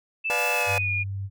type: tone with pitch glide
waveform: sine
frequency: 2637 to 2432 Hz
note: E7 to D#7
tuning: 0 to -40 cents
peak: -24 dBFS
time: 0.24-1.04 s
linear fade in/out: 20 ms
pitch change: -140 cents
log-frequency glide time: 0.52-0.91 s
type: chord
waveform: sawtooth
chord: B diminished seventh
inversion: none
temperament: just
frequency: 493.9 / 592.7 / 711.2 / 853.4 Hz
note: B4 / D5 / F5 / Ab5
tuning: 0 / +16 / +31 / +47 cents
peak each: -27 dBFS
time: 0.3-0.78 s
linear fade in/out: 0 ms
type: noise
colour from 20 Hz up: blue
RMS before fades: -39 dBFS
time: 0.38-0.63 s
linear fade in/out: 5 ms
type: tone with vibrato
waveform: sine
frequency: 98 Hz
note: G2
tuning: in tune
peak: -28 dBFS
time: 0.66-1.3 s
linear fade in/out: 50 ms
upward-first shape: sine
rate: 19 Hz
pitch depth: 16 cents each way
effects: none